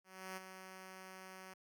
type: tone with ADSR envelope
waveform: 5% pulse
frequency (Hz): 188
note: F#3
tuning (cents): +28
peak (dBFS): -32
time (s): 0.04-1.54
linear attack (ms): 330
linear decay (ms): 17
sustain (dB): -8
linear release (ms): 10
effects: none